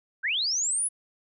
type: linear sweep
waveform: sine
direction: up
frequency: 1452 to 10430 Hz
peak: -24 dBFS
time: 0.23-0.89 s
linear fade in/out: 20 ms
effects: none